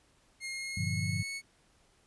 sawtooth tone with pitch glide, 2138 to 2207 Hz, C7 to C#7, +37 to -8 cents, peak -33 dBFS, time 0.4-1.42 s, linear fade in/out 50 ms, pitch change +55 cents, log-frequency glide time 0.5-1.31 s
sine chord, G minor seventh, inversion none, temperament equal, 98 / 116.54 / 146.83 / 174.61 Hz, G2 / Bb2 / D3 / F3, 0 / 0 / 0 / 0 cents, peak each -34 / -37 / -37 / -37 dBFS, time 0.77-1.23 s, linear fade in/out 5 ms
effects pink hiss -67 dBFS RMS until 2.06 s + resampled to 24000 Hz

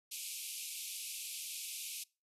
white band-pass noise, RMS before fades -44 dBFS, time 0.11-2.04 s, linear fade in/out 10 ms, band 2300 to 13000 Hz, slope 96 dB/octave, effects noise-tail reverb RT60 0.3 s tail -24 dB re dry

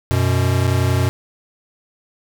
square tone pair together, 92.38 / 123.47 Hz, F#2 / B2, -2 / 0 cents, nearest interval perfect fourth, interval 502 cents, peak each -18 dBFS, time 0.11-1.09 s, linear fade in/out 0 ms, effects none

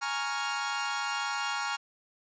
sawtooth chord, Bb minor seventh, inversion third, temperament equal, 830.6 / 932.3 / 1108.7 / 1396.9 Hz, Ab5 / Bb5 / Db6 / F6, 0 / 0 / 0 / 0 cents, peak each -32 / -34 / -33 / -30 dBFS, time 0.01-1.77 s, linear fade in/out 20 ms, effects resampled to 16000 Hz

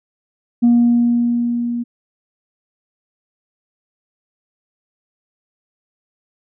sine tone with level ramp, 238.1 Hz, A#3, 37 cents sharp, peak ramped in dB -6 to -19 dBFS, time 0.62-1.84 s, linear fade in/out 20 ms, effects tanh soft clip ceiling -6 dBFS

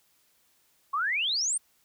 sine exponential sweep, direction up, 1062 to 9397 Hz, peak -25 dBFS, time 0.93-1.58 s, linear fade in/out 10 ms, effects white hiss -67 dBFS RMS until 1.84 s

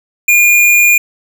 square tone, 2422 Hz, D#7, 47 cents flat, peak -6 dBFS, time 0.28-0.98 s, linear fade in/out 5 ms, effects none

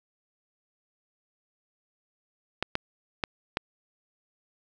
clicks, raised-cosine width 0.3 ms, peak -10 dBFS, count 4, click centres 2.626 / 2.754 / 3.238 / 3.571 s, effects none

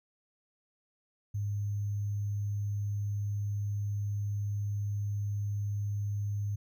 sine tone with sample-and-hold, 102.4 Hz, G#2, 24 cents flat, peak -30 dBFS, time 1.34-6.56 s, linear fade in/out 10 ms, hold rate 6300 Hz, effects none

